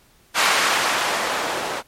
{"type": "noise with low-pass filter sweep", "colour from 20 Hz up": "violet", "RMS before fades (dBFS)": -21, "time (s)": [0.34, 1.83], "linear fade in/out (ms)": 50, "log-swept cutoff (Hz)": [1400, 600], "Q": 0.84, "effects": ["pink hiss -56 dBFS RMS until 1.87 s", "MP3 64 kbps"]}